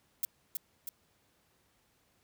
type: noise with echo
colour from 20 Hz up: violet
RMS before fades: -31 dBFS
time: 0.23-0.25 s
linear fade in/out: 2 ms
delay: 320 ms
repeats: 2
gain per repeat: -4 dB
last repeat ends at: 0.89 s
effects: pink hiss -71 dBFS RMS until 2.23 s + high-pass 60 Hz 12 dB/octave